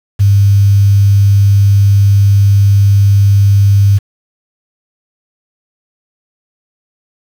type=tone with quantisation; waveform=sine; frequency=100 Hz; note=G2; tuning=35 cents sharp; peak=-4 dBFS; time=0.19-3.99 s; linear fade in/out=20 ms; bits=5; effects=none